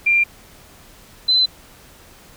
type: tone pair in turn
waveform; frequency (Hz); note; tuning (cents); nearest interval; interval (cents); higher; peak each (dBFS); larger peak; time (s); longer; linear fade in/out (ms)
sine; 2382 / 4043; D7 / B7; +24 / +40; major sixth; 916; second; -12 / -12; neither; 0.06-0.24 / 1.28-1.46; neither; 10
effects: pink hiss -46 dBFS RMS until 2.36 s